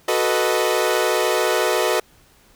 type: chord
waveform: sawtooth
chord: B dominant seventh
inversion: second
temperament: equal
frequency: 370 / 440 / 493.9 / 622.3 Hz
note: F#4 / A4 / B4 / D#5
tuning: 0 / 0 / 0 / 0 cents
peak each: -19 dBFS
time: 0.08-2 s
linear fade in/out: 5 ms
effects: pink hiss -54 dBFS RMS until 2.55 s